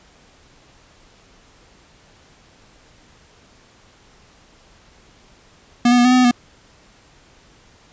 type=tone with pitch steps; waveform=square; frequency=240.9 / 245.9 / 242 / 250.6 / 253.2 / 251.7 / 242.6 Hz; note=B3 / B3 / B3 / B3 / B3 / B3 / B3; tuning=-43 / -7 / -35 / +25 / +43 / +33 / -31 cents; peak=-11 dBFS; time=5.85-6.312 s; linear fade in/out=5 ms; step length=66 ms; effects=pink hiss -51 dBFS RMS until 7.92 s + resampled to 16000 Hz